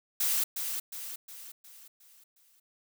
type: noise with echo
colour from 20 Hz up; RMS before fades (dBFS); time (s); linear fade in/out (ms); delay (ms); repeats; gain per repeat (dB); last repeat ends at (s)
blue; -28; 0.2-0.44; 5; 360; 6; -6; 2.6
effects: none